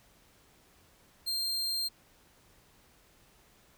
40% pulse tone, 4186 Hz, C8, in tune, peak -29 dBFS, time 1.26-1.89 s, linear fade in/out 20 ms, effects pink hiss -63 dBFS RMS until 3.77 s

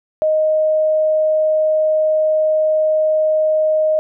sine tone, 622.3 Hz, D#5, in tune, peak -12 dBFS, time 0.22-3.99 s, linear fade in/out 0 ms, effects none

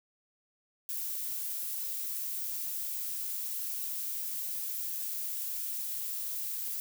violet noise, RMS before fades -36 dBFS, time 0.89-6.8 s, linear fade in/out 0 ms, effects none

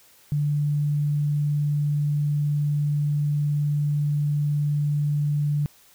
sine tone, 146.83 Hz, D3, in tune, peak -20 dBFS, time 0.32-5.66 s, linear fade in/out 0 ms, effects white hiss -55 dBFS RMS until 5.94 s

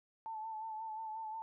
sine tone with vibrato, 880 Hz, A5, in tune, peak -40 dBFS, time 0.26-1.42 s, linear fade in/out 0 ms, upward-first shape sine, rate 5.6 Hz, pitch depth 37 cents each way, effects none

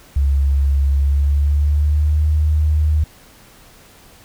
sine tone with pitch glide, 69.3 to 76.45 Hz, C#2 to D#2, 0 to -30 cents, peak -12 dBFS, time 0.16-3.04 s, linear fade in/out 5 ms, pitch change +170 cents, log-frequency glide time 0.93-2.28 s, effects pink hiss -46 dBFS RMS until 4.24 s

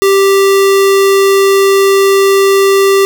square tone, 392 Hz, G4, in tune, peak -6 dBFS, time 0.02-3.05 s, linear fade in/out 0 ms, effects none

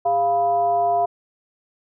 sine tone with frequency modulation, 695 Hz, F5, 9 cents flat, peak -16 dBFS, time 0.05-1.06 s, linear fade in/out 10 ms, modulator 290 Hz, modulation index 0.54, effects none

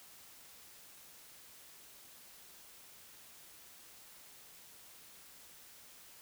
silence, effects white hiss -57 dBFS RMS until 6.21 s

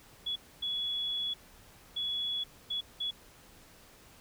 sine tone bursts at uneven times, 3384 Hz, G#7, 32 cents sharp, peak -31 dBFS, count 5, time 0.26-0.36 / 0.62-1.34 / 1.96-2.44 / 2.7-2.81 / 3-3.11 s, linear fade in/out 10 ms, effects pink hiss -57 dBFS RMS until 4.2 s

